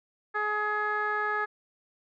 15% pulse tone with low-pass filter, 421.2 Hz, G#4, 24 cents sharp, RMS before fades -29 dBFS, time 0.34-1.46 s, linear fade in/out 20 ms, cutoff 1600 Hz, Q 4, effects none

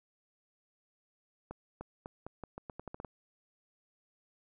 accelerating click train, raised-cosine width 1 ms, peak -28 dBFS, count 12, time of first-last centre 1.51-3.047 s, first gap 300 ms, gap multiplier 0.83, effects none

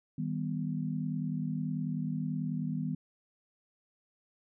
sine chord, Eb augmented, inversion none, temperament equal with one note detuned, 157.55 / 196 / 246.9 Hz, Eb3 / G3 / B3, +22 / 0 / 0 cents, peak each -34 / -37 / -36 dBFS, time 0.18-2.95 s, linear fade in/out 5 ms, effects none

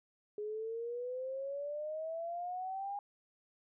sine exponential sweep, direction up, 415.3 to 817 Hz, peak -37 dBFS, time 0.38-2.99 s, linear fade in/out 2 ms, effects none

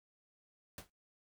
pink noise with exponential decay, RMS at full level -43 dBFS, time 0.78-0.9 s, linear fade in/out 1 ms, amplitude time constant 25 ms, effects noise-tail reverb RT60 0.2 s tail -25 dB re dry

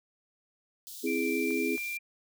white high-pass noise, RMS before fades -44 dBFS, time 0.87-1.97 s, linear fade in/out 0 ms, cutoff 3300 Hz, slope 48 dB/octave
sine chord, C augmented, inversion none, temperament equal, 261.6 / 329.6 / 415.3 Hz, C4 / E4 / G#4, 0 / 0 / 0 cents, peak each -32 dBFS, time 1.03-1.77 s, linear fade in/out 20 ms
sine tone with pitch glide, 2349 to 2375 Hz, D7 to D7, 0 to +19 cents, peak -33 dBFS, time 1.06-1.99 s, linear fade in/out 20 ms, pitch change +19 cents, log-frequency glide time 1.35-1.78 s
clicks, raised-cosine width 0.5 ms, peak -35 dBFS, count 2, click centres 1.507 / 1.779 s
effects none

